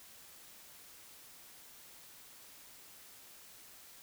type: silence
effects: white hiss -56 dBFS RMS until 4.02 s